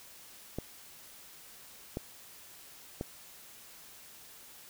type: clicks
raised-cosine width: 2 ms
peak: -21 dBFS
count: 3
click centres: 0.586 / 1.971 / 3.011 s
effects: white hiss -53 dBFS RMS until 4.69 s